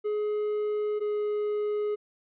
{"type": "tone pair in turn", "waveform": "triangle", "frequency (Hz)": [420.8, 418.5], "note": ["G#4", "G#4"], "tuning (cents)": [23, 13], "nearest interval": "unison", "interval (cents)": 10, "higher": "first", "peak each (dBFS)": -24, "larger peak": "neither", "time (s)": [[0.04, 1], [1, 1.96]], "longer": "neither", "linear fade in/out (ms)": 20, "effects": ["resampled to 8000 Hz"]}